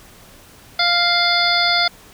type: harmonic tone with a mistuned harmonic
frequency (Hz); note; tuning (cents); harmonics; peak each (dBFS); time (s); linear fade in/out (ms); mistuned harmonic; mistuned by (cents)
698.5; F5; 0; 1 / 2 / 3 / 5 / 6 / 7; -21 / -21 / -21 / -21 / -21 / -21; 0.79-1.88; 5; 6; +69
effects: pink hiss -45 dBFS RMS until 2.13 s